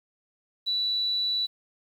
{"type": "tone", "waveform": "sine", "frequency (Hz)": 3951, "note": "B7", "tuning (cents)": 0, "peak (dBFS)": -24, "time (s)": [0.66, 1.47], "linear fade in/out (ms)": 20, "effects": ["9-bit"]}